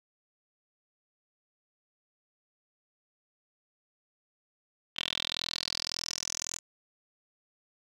10% pulse tone with band-pass filter sweep, 41.81 Hz, E1, 25 cents sharp, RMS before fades -36 dBFS, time 4.96-6.59 s, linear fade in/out 10 ms, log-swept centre 3200 to 6900 Hz, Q 5.9, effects none

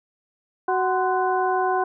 harmonic tone with a mistuned harmonic, 372.4 Hz, F#4, 11 cents sharp, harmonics 1 / 2 / 3 / 4, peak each -24 / -22 / -26 / -30 dBFS, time 0.68-1.84 s, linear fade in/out 5 ms, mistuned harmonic 3, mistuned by -130 cents, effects none

